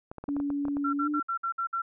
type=clicks; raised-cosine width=1 ms; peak=-25 dBFS; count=10; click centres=0.115 / 0.183 / 0.24 / 0.289 / 0.366 / 0.401 / 0.503 / 0.653 / 0.683 / 0.769 s
type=tone with pitch glide; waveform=sine; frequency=284.9 to 297 Hz; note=C#4 to D4; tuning=+48 to +20 cents; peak=-27 dBFS; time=0.28-1.2 s; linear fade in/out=5 ms; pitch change=+72 cents; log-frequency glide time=0.98-1.07 s
type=tone bursts; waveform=sine; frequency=1358 Hz; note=F6; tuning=49 cents flat; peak=-27 dBFS; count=7; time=0.84-1.82 s; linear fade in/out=10 ms; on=92 ms; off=56 ms
effects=none